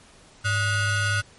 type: ring-modulated tone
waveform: 45% pulse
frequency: 679 Hz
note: F5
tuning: 49 cents flat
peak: -18 dBFS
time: 0.44-1.22 s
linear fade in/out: 20 ms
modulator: 782 Hz
effects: pink hiss -52 dBFS RMS until 1.38 s + MP3 48 kbps